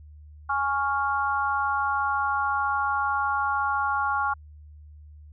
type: chord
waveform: sine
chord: Db major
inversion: second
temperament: equal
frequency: 830.6 / 1108.7 / 1396.9 Hz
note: Ab5 / Db6 / F6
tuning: 0 / 0 / 0 cents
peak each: -27 dBFS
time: 0.49-4.34 s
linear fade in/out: 10 ms
effects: added 75 Hz sine -44 dBFS peak until 5.32 s